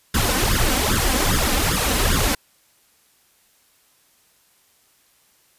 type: noise with flanger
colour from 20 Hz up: pink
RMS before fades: -19 dBFS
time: 0.14-2.35 s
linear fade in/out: 5 ms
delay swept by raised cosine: 0.58 to 3.98 ms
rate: 2.5 Hz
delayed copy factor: +0.95
effects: white hiss -59 dBFS RMS until 5.58 s + resampled to 32000 Hz